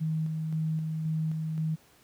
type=tone with tremolo; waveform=sine; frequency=158.2 Hz; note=D#3; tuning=29 cents sharp; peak=-26 dBFS; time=0-1.76 s; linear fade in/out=20 ms; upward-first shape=square; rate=1.9 Hz; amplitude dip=30%; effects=pink hiss -60 dBFS RMS until 2.03 s + high-pass 80 Hz 12 dB/octave